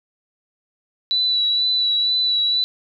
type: tone with vibrato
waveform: sine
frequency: 3951 Hz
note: B7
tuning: in tune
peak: -16 dBFS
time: 1.11-2.64 s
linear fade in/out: 0 ms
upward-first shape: sine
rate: 2.1 Hz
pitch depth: 22 cents each way
effects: none